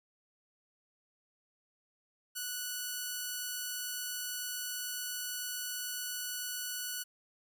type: tone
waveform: 5% pulse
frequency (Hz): 1477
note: F#6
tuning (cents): -3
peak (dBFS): -25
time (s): 2.35-7.04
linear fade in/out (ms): 20
effects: none